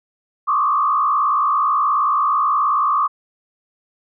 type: tone with frequency modulation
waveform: sine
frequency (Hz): 1157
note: D6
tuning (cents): -26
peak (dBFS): -14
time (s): 0.47-3.08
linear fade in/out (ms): 20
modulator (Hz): 58.6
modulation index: 1.4
effects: none